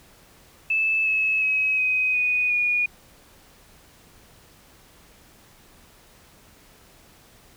sine tone with pitch steps, 2623 / 2587 / 2551 / 2516 / 2482 / 2447 Hz, E7 / E7 / D#7 / D#7 / D#7 / D#7, -9 / -33 / +43 / +19 / -5 / -29 cents, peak -19 dBFS, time 0.7-2.86 s, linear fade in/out 5 ms, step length 360 ms, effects pink hiss -53 dBFS RMS until 7.56 s

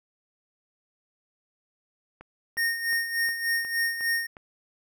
click train, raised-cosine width 0.5 ms, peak -29 dBFS, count 7, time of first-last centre 2.21-4.368 s, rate 2.78 Hz
square tone with tremolo, 1845 Hz, A#6, 18 cents flat, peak -23 dBFS, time 2.57-4.27 s, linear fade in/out 10 ms, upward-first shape sine, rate 3.4 Hz, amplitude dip 65%
effects none

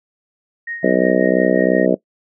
sine tone with tremolo, 1864.7 Hz, A#6, in tune, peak -23 dBFS, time 0.67-1.86 s, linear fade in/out 5 ms, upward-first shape triangle, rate 5.6 Hz, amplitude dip 70%
harmonic tone, 63 Hz, B1, 35 cents sharp, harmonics 3 / 4 / 5 / 6 / 7 / 8 / 9 / 10, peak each -20 / -20 / -20 / -20 / -20 / -20 / -20 / -20 dBFS, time 0.83-1.95 s, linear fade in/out 10 ms
effects noise-tail reverb RT60 0.1 s tail -18 dB re dry

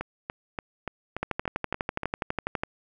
two click trains, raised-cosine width 0.5 ms, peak -16 / -12 dBFS, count 8 / 18, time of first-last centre 0.01-2.033 / 1.23-2.635 s, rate 3.46 / 12.1 Hz, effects none

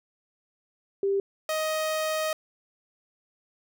sine / sawtooth tone pair in turn, 394.7 / 626.5 Hz, G4 / D#5, +12 / +12 cents, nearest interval minor sixth, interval 800 cents, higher second, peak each -22 dBFS, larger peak neither, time 1.03-1.2 / 1.49-2.33 s, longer second, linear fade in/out 2 ms, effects none

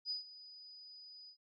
sine tone with ADSR envelope, 4962 Hz, D#8, 6 cents flat, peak -35 dBFS, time 0.05-1.37 s, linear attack 53 ms, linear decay 130 ms, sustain -17 dB, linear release 84 ms, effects none

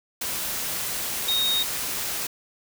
sine tone in noise, 3731 Hz, A#7, 1 cent sharp, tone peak -21 dBFS, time 1.28-1.63 s, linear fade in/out 5 ms, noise white, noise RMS -29 dBFS, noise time 0.21-2.27 s, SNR +5 dB, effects none

